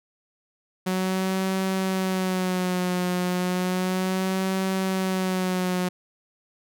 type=tone with vibrato; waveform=sawtooth; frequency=185 Hz; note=F#3; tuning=in tune; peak=-19 dBFS; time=0.86-5.89 s; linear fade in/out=10 ms; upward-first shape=sine; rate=0.33 Hz; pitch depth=47 cents each way; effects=none